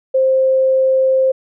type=tone; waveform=sine; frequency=526 Hz; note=C5; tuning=9 cents sharp; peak=-10 dBFS; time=0.14-1.32 s; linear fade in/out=10 ms; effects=none